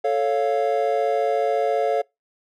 triangle chord, A augmented, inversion none, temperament equal, 440 / 554.4 / 698.5 Hz, A4 / C#5 / E#5, 0 / 0 / 0 cents, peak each -21 dBFS, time 0.04-2.02 s, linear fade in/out 10 ms, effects noise-tail reverb RT60 0.2 s tail -25 dB re dry

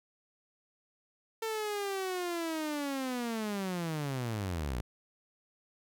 sawtooth linear sweep, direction down, 450 to 55 Hz, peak -29 dBFS, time 1.42-4.81 s, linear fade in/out 5 ms, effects none

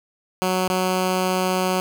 10% pulse tone with dropouts, 185 Hz, F#3, in tune, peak -11 dBFS, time 0.42-1.8 s, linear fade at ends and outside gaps 0 ms, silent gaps 0.679-0.701 s, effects none

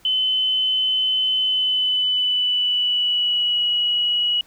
sine tone with pitch glide, 3040 to 2918 Hz, F#7 to F#7, +46 to -25 cents, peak -17 dBFS, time 0.05-4.41 s, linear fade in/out 2 ms, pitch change -71 cents, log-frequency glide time 1.37-3.63 s, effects pink hiss -54 dBFS RMS until 4.46 s

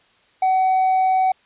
sine tone with tanh clipping, 753 Hz, F#5, 30 cents sharp, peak -15 dBFS, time 0.42-1.32 s, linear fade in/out 5 ms, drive 2 dB, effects white hiss -57 dBFS RMS until 1.45 s + resampled to 8000 Hz

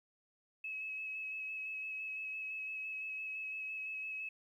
sine tone with vibrato, 2577 Hz, E7, 40 cents flat, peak -39 dBFS, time 0.64-4.29 s, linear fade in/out 5 ms, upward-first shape square, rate 5.9 Hz, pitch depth 13 cents each way, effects 12-bit

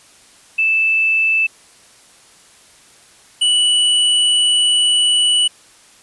sine / square tone pair in turn, 2637 / 2955 Hz, E7 / F#7, 0 / -3 cents, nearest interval major second, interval 197 cents, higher second, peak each -12 dBFS, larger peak neither, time 0.58-1.47 / 3.41-5.48 s, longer second, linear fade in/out 10 ms, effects white hiss -47 dBFS RMS until 6.02 s + resampled to 24000 Hz

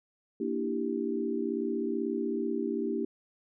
sine chord, E half-diminished seventh, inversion second, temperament equal, 233.1 / 293.7 / 329.6 / 392 Hz, Bb3 / D4 / E4 / G4, 0 / 0 / 0 / 0 cents, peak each -34 / -35 / -35 / -33 dBFS, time 0.4-3.05 s, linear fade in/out 5 ms, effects none

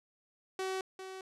sawtooth tone with echo, 378.7 Hz, F#4, 40 cents sharp, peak -30 dBFS, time 0.59-0.81 s, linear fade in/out 2 ms, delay 400 ms, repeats 1, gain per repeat -9 dB, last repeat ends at 1.21 s, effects low-pass 9000 Hz 12 dB/octave

